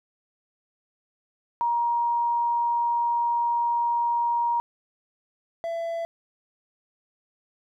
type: tone pair in turn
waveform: sine / triangle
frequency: 945 / 669.4 Hz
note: A#5 / E5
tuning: +23 / +26 cents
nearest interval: tritone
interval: 597 cents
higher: first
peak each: -21 / -25 dBFS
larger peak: first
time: 1.61-4.6 / 5.64-6.05 s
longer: first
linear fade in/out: 0 ms
effects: none